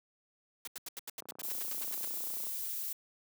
white noise bursts, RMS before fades -42 dBFS, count 14, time 0.65-2.052 s, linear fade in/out 2 ms, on 24 ms, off 82 ms
click train, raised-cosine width 1 ms, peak -37 dBFS, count 40, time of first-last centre 1.19-2.469 s, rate 30.5 Hz
violet noise, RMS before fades -38 dBFS, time 1.43-2.93 s, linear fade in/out 5 ms
effects high-pass 200 Hz 12 dB/octave

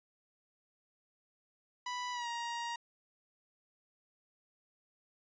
sawtooth tone with pitch glide, 987.8 to 941 Hz, B5 to A#5, 0 to +16 cents, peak -33 dBFS, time 1.86-2.76 s, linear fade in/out 5 ms, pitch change -84 cents, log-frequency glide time 2.12-2.28 s, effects resampled to 16000 Hz

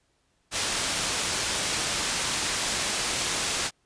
white low-pass noise, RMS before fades -28 dBFS, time 0.51-3.71 s, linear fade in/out 50 ms, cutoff 7900 Hz, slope 12 dB/octave, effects pink hiss -70 dBFS RMS until 3.85 s + resampled to 22050 Hz

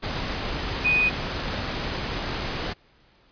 sine tone in noise, 2489 Hz, D#7, in tune, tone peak -18 dBFS, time 0.84-1.1 s, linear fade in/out 20 ms, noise pink, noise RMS -29 dBFS, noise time 0.02-2.74 s, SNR +8 dB, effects pink hiss -59 dBFS RMS until 3.31 s + resampled to 11025 Hz

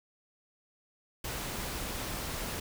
pink noise, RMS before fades -37 dBFS, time 1.24-2.6 s, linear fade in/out 5 ms, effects none

